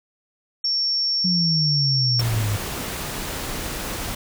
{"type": "tone", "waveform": "sine", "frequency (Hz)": 5470, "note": "F8", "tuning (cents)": -37, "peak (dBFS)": -19, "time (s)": [0.64, 2.21], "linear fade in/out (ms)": 5}
{"type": "exponential sweep", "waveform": "sine", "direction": "down", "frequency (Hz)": [185, 100.9], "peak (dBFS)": -20, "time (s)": [1.24, 2.57], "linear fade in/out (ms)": 10}
{"type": "noise", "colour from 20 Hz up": "pink", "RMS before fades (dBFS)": -29, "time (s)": [2.19, 4.15], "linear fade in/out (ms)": 5}
{"effects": []}